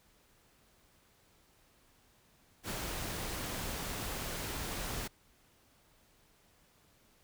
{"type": "noise with ADSR envelope", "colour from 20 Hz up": "pink", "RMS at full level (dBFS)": -37, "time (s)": [2.63, 5.08], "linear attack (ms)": 69, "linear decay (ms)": 45, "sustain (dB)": -2, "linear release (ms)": 12, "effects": ["pink hiss -67 dBFS RMS until 7.23 s"]}